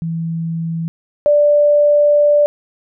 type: tone pair in turn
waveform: sine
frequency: 164.81 / 587.3 Hz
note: E3 / D5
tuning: 0 / 0 cents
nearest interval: octave + minor seventh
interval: 2200 cents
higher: second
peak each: -18 / -8 dBFS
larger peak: second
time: 0.02-0.88 / 1.26-2.46 s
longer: second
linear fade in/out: 0 ms
effects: none